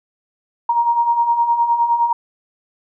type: beating tone pair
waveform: sine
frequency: 932.3 / 942 Hz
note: A#5 / A#5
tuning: 0 / +18 cents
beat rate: 9.7 Hz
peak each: -21 / -14 dBFS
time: 0.69-2.13 s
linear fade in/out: 5 ms
effects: none